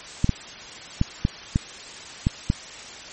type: clicks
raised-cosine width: 5 ms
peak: -6 dBFS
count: 7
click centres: 0.244 / 0.293 / 1.014 / 1.251 / 1.559 / 2.269 / 2.501 s
effects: white hiss -39 dBFS RMS until 3.12 s + MP3 32 kbps